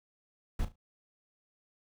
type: noise with echo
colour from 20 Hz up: brown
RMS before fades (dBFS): -30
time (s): 0.59-0.65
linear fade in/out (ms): 5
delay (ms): 36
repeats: 3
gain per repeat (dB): -12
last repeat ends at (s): 0.758
effects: none